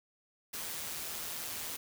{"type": "noise with amplitude modulation", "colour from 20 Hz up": "white", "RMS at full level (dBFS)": -38, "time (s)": [0.53, 1.77], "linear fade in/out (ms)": 10, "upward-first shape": "sine", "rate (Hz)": 161, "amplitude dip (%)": 45, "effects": []}